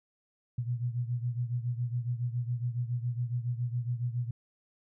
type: beating tone pair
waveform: sine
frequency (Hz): 119.5 / 126.7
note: A#2 / B2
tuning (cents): +43 / +45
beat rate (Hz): 7.2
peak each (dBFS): -31 / -35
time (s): 0.58-4.31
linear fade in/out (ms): 5
effects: none